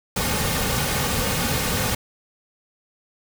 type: noise with comb filter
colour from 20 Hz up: pink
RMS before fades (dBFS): -23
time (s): 0.16-1.95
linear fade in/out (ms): 5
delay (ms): 3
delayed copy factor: -0.55
effects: none